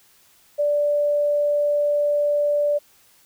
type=tone; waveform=sine; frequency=585 Hz; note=D5; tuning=7 cents flat; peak=-17 dBFS; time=0.58-2.79 s; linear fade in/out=20 ms; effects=white hiss -56 dBFS RMS until 3.25 s